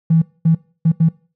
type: tone bursts at uneven times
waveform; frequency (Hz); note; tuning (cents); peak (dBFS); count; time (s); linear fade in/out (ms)
triangle; 163.1; E3; -18; -5; 4; 0.1-0.22 / 0.45-0.55 / 0.85-0.92 / 1-1.09; 10
effects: noise-tail reverb RT60 0.4 s tail -26 dB re dry + tanh soft clip ceiling -7 dBFS